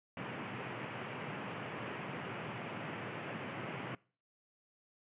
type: band-pass noise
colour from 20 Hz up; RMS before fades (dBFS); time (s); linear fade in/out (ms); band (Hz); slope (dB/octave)
pink; -43; 0.17-3.95; 2; 110 to 2900; 48
effects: noise-tail reverb RT60 0.4 s tail -23 dB re dry + resampled to 8000 Hz